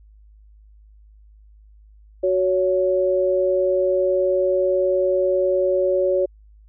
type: tone pair together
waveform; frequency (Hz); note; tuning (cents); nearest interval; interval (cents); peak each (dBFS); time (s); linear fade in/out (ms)
sine; 370 / 560.2; F#4 / C#5; 0 / +18; perfect fifth; 718; -20 / -18; 2.23-6.26; 10
effects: added 52 Hz sine -46 dBFS peak until 6.68 s